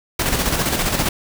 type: noise with tremolo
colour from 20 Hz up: pink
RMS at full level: -18 dBFS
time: 0.19-1.09 s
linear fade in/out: 5 ms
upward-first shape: square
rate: 15 Hz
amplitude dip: 45%
effects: none